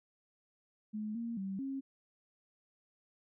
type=tone with pitch steps; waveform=sine; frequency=213.4 / 232.5 / 193.3 / 270.2 Hz; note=G#3 / A#3 / G3 / C#4; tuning=+47 / -4 / -24 / -44 cents; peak=-36 dBFS; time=0.93-1.81 s; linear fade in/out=20 ms; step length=220 ms; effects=none